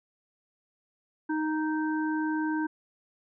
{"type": "harmonic tone", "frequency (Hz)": 311.1, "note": "D#4", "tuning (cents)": 0, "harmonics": [1, 3, 5], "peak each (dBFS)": [-27, -35, -36], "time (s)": [1.29, 2.67], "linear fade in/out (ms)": 10, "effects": []}